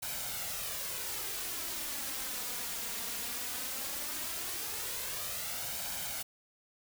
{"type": "noise with flanger", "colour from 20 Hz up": "white", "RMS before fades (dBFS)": -38, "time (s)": [0.02, 6.23], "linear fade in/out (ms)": 10, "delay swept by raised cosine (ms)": [1.3, 4.3], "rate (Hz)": 0.17, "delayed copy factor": 0.55, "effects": []}